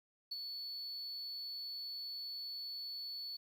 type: tone with ADSR envelope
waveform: triangle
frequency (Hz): 4435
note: C#8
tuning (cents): 0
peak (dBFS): -35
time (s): 0.31-3.37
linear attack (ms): 10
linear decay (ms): 29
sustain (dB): -5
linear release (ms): 11
effects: tanh soft clip ceiling -34 dBFS + 11-bit